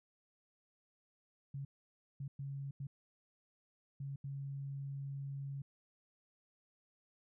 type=tone bursts at uneven times; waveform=sine; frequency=138.59 Hz; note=C#3; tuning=in tune; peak=-40 dBFS; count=6; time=1.54-1.65 / 2.2-2.28 / 2.39-2.71 / 2.8-2.87 / 4-4.16 / 4.24-5.62 s; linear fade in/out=5 ms; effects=none